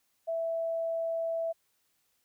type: tone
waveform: sine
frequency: 660 Hz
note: E5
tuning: 2 cents sharp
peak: -29 dBFS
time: 0.27-1.53 s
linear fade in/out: 20 ms
effects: white hiss -74 dBFS RMS until 2.24 s